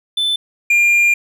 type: tone pair in turn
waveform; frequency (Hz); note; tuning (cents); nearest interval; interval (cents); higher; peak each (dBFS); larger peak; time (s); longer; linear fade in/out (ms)
triangle; 3520 / 2400; A7 / D7; 0 / +37; perfect fifth; 663; first; -13 / -8; second; 0.17-0.36 / 0.7-1.14; second; 5
effects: none